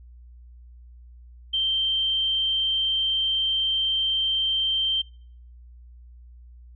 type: tone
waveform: sine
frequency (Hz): 3136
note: G7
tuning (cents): 0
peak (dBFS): -21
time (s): 1.53-5.02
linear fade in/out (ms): 10
effects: noise-tail reverb RT60 0.6 s tail -26 dB re dry + added 60 Hz sine -44 dBFS peak until 6.75 s